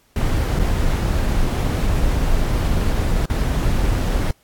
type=noise with dropouts; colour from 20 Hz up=brown; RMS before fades=-18 dBFS; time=0.16-4.31 s; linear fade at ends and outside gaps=2 ms; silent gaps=0.591-0.595 / 3.257-3.299 s; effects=pink hiss -58 dBFS RMS until 4.43 s + AAC 64 kbps